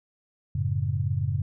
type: chord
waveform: sine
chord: F# minor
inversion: none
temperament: equal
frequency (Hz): 92.5 / 110 / 138.59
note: F#2 / A2 / C#3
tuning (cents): 0 / 0 / 0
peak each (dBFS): -28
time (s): 0.55-1.42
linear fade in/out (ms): 5
effects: none